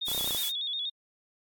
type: tone with vibrato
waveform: sine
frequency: 3535 Hz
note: A7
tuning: 7 cents sharp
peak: -30 dBFS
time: 0.01-0.9 s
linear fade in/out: 10 ms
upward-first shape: square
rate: 8.3 Hz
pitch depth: 70 cents each way
type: noise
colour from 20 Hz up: blue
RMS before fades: -32 dBFS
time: 0.05-0.52 s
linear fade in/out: 50 ms
type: clicks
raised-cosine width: 1 ms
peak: -25 dBFS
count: 9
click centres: 0.084 / 0.116 / 0.148 / 0.178 / 0.21 / 0.244 / 0.276 / 0.308 / 0.348 s
effects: AAC 64 kbps